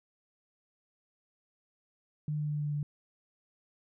sine tone with pitch steps, 150.4 / 149.45 / 148.5 / 147.56 / 146.63 Hz, D3 / D3 / D3 / D3 / D3, +42 / +31 / +20 / +9 / -2 cents, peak -30 dBFS, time 2.28-2.83 s, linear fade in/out 2 ms, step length 110 ms, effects none

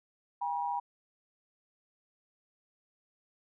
sine tone pair together, 806 / 961.3 Hz, G5 / B5, +48 / -47 cents, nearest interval minor third, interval 305 cents, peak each -34 / -33 dBFS, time 0.41-0.8 s, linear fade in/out 10 ms, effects none

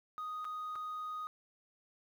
sine tone with dropouts, 1244.5 Hz, D#6, in tune, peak -36 dBFS, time 0.18-1.27 s, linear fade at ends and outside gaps 0 ms, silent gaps 0.445-0.451 / 0.755-0.759 s, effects tanh soft clip ceiling -37 dBFS + 11-bit

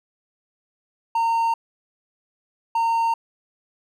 triangle tone bursts at uneven times, 917 Hz, A#5, 29 cents flat, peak -16 dBFS, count 2, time 1.15-1.54 / 2.75-3.14 s, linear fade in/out 5 ms, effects none

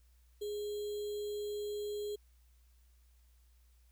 sine tone with sample-and-hold, 415.3 Hz, G#4, in tune, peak -36 dBFS, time 0.41-2.16 s, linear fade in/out 10 ms, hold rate 3675 Hz, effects added 60 Hz sine -62 dBFS peak until 3.91 s + white hiss -75 dBFS RMS until 3.91 s

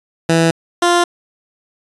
15% pulse tone pair in turn, 164.81 / 348.6 Hz, E3 / F4, 0 / -3 cents, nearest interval octave + minor second, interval 1297 cents, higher second, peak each -4 dBFS, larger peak neither, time 0.29-0.51 / 0.82-1.04 s, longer neither, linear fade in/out 5 ms, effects resampled to 24000 Hz

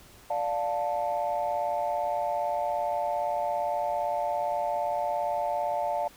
sine chord, D minor, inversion none, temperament just, 587.3 / 704.8 / 881 Hz, D5 / F5 / A5, 0 / +16 / +2 cents, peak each -30 / -29 / -30 dBFS, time 0.3-6.08 s, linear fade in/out 5 ms, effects tanh soft clip ceiling -19 dBFS + pink hiss -53 dBFS RMS until 6.16 s

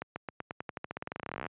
accelerating click train, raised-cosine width 0.5 ms, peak -21 dBFS, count 29, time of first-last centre 0.02-1.465 s, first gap 140 ms, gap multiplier 0.91, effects high-pass 100 Hz 12 dB/octave + resampled to 8000 Hz

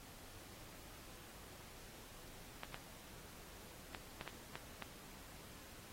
clicks, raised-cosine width 0.3 ms, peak -28 dBFS, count 7, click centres 2.634 / 2.744 / 3.948 / 4.211 / 4.277 / 4.555 / 4.823 s, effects pink hiss -57 dBFS RMS until 5.92 s + AAC 48 kbps

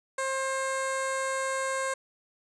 10% pulse tone with notch filter, 532 Hz, C5, 29 cents sharp, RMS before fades -30 dBFS, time 0.18-1.94 s, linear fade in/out 5 ms, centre 3000 Hz, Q 0.84, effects resampled to 22050 Hz

